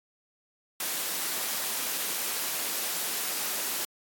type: high-pass noise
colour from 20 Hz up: white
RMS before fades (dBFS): -31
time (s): 0.8-3.85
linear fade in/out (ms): 2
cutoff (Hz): 230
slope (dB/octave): 12
effects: AAC 64 kbps